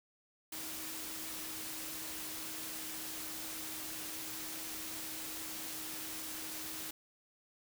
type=tone in noise; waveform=sine; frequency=315.9 Hz; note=D#4; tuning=26 cents sharp; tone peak=-52 dBFS; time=0.52-6.91 s; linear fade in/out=5 ms; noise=white; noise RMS=-43 dBFS; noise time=0.52-6.91 s; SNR=-12 dB; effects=none